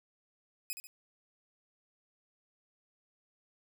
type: tone with echo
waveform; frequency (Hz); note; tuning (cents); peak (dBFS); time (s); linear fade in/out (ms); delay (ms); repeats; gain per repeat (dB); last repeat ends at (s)
5% pulse; 2523; D#7; +23; -26; 0.7-0.73; 0; 70; 2; -7; 0.87
effects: none